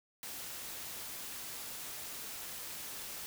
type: noise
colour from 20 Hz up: white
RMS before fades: -44 dBFS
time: 0.23-3.26 s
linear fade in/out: 0 ms
effects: none